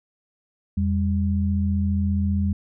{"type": "tone pair together", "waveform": "sine", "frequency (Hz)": [84.4, 199.29], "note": ["E2", "G3"], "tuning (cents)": [41, 29], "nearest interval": "octave + minor third", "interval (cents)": 1488, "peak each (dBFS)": [-21, -23], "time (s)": [0.77, 2.53], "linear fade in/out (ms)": 5, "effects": []}